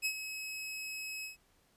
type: tone with ADSR envelope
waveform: sawtooth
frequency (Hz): 2564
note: E7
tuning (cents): -49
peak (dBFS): -26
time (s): 0.02-1.37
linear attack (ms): 34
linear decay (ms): 74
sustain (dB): -10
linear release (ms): 130
effects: pink hiss -70 dBFS RMS until 1.76 s + resampled to 32000 Hz